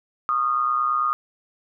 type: tone with amplitude modulation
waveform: sine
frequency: 1230 Hz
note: D#6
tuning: 20 cents flat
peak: -16 dBFS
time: 0.29-1.13 s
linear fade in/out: 0 ms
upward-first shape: sine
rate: 129 Hz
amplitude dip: 65%
effects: none